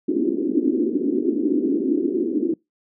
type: band-pass noise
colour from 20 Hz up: pink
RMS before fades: -21 dBFS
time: 0.08-2.54 s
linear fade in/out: 5 ms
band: 260 to 360 Hz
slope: 48 dB/octave
effects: noise-tail reverb RT60 0.2 s tail -26 dB re dry